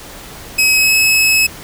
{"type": "tone with pitch glide", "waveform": "sawtooth", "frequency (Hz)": [2550, 2580], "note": ["D#7", "E7"], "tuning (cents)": [42, -38], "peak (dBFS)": -6, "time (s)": [0.58, 1.47], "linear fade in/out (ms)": 10, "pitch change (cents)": 20, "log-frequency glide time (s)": [0.75, 0.95], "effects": ["pink hiss -33 dBFS RMS until 1.63 s"]}